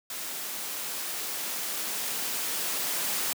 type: noise with level ramp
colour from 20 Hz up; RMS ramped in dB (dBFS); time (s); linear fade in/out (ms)
white; -36 to -29; 0.1-3.33; 2
effects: high-pass 200 Hz 12 dB/octave